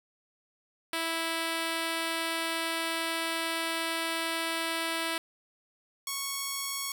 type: tone pair in turn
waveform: 5% pulse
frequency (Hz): 328.8 / 1105.9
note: E4 / C#6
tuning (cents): -4 / -4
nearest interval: octave + major sixth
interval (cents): 2100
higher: second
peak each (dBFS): -18 / -20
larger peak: first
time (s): 0.93-5.18 / 6.07-6.92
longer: first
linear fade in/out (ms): 2
effects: none